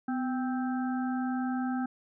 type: harmonic tone with a mistuned harmonic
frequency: 261.6 Hz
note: C4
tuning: in tune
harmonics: 1 / 3 / 5 / 6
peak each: -29 / -37 / -43 / -43 dBFS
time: 0.08-1.86 s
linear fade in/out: 5 ms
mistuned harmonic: 1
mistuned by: -62 cents
effects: none